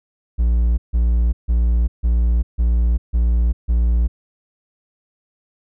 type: tone bursts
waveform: triangle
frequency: 58.27 Hz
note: A#1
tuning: in tune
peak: -11 dBFS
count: 7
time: 0.38-4.08 s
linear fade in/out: 20 ms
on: 400 ms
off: 150 ms
effects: none